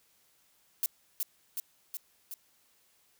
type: noise with echo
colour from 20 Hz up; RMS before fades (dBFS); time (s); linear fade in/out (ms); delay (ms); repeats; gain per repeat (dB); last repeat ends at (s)
violet; -29; 0.83-0.86; 0; 370; 4; -3; 2.34
effects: white hiss -68 dBFS RMS until 3.19 s